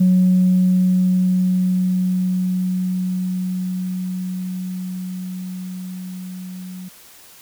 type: tone with level ramp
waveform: sine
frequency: 183.7 Hz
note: F#3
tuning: 12 cents flat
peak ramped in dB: -9 to -30 dBFS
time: 0-6.89 s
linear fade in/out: 10 ms
effects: tanh soft clip ceiling -7 dBFS + white hiss -45 dBFS RMS until 7.41 s